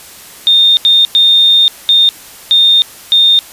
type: tone bursts at uneven times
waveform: sine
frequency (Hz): 3647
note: A#7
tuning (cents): -39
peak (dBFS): -4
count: 6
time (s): 0.47-0.77 / 0.85-1.05 / 1.15-1.68 / 1.89-2.09 / 2.51-2.82 / 3.12-3.39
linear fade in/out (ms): 0
effects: white hiss -34 dBFS RMS until 3.52 s + resampled to 32000 Hz